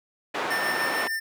white band-pass noise, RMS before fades -29 dBFS, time 0.34-1.08 s, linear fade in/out 10 ms, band 310 to 1500 Hz, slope 12 dB/octave
square tone with tremolo, 1796 Hz, A6, 35 cents sharp, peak -26 dBFS, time 0.5-1.2 s, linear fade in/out 10 ms, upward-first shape sine, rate 6.7 Hz, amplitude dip 40%
effects none

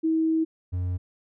sine / triangle tone pair in turn, 321.3 / 90.16 Hz, E4 / F#2, -44 / -44 cents, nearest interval octave + minor seventh, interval 2200 cents, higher first, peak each -20 / -23 dBFS, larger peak first, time 0.03-0.45 / 0.72-0.98 s, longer first, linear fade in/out 20 ms, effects none

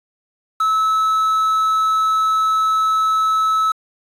triangle tone with quantisation, 1300 Hz, E6, 24 cents flat, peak -12 dBFS, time 0.6-3.72 s, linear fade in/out 5 ms, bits 6, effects resampled to 32000 Hz

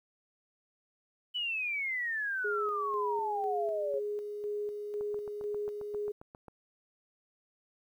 sine exponential sweep, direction down, 3006 to 538 Hz, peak -31 dBFS, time 1.34-4 s, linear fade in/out 20 ms
sine tone with tremolo, 415.3 Hz, G#4, in tune, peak -32 dBFS, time 2.44-6.12 s, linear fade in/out 10 ms, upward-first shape square, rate 2 Hz, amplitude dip 40%
click train, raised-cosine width 1 ms, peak -34 dBFS, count 12, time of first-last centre 5.01-6.483 s, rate 7.47 Hz
effects 11-bit

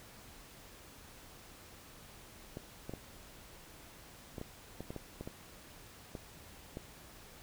clicks, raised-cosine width 2 ms, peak -28 dBFS, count 12, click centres 2.571 / 2.895 / 2.937 / 4.382 / 4.414 / 4.806 / 4.905 / 4.963 / 5.21 / 5.275 / 6.152 / 6.771 s, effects pink hiss -55 dBFS RMS until 7.42 s

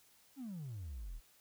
triangle exponential sweep, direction down, 288.5 to 34.16 Hz, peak -39 dBFS, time 0.36-1.21 s, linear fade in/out 50 ms, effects tanh soft clip ceiling -38 dBFS + white hiss -67 dBFS RMS until 1.4 s

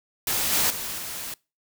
white noise with level steps, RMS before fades -25 / -22 / -32 / -34 dBFS, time 0.27-1.34 s, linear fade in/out 2 ms, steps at 0.52 / 0.7 / 0.98 s, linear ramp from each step 5 ms, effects noise-tail reverb RT60 0.3 s tail -25 dB re dry

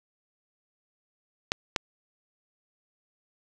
clicks, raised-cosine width 0.2 ms, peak -7 dBFS, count 2, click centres 1.519 / 1.762 s, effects none

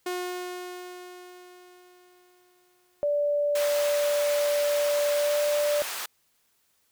sawtooth tone with exponential decay, 360.4 Hz, F#4, 45 cents flat, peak -24 dBFS, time 0.06-3.05 s, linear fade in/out 5 ms, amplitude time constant 650 ms
sine tone with pitch glide, 583 to 588.1 Hz, D5 to D5, -13 to +2 cents, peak -22 dBFS, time 3.03-5.82 s, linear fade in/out 0 ms, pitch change +15 cents, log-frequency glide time 5.14-5.39 s
pink high-pass noise, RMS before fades -34 dBFS, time 3.55-6.06 s, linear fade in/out 5 ms, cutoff 1000 Hz, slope 12 dB/octave
effects white hiss -69 dBFS RMS until 6.91 s

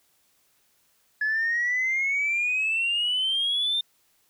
sine exponential sweep, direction up, 1702 to 3629 Hz, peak -21 dBFS, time 1.21-3.81 s, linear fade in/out 5 ms, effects tanh soft clip ceiling -19 dBFS + white hiss -66 dBFS RMS until 4.29 s

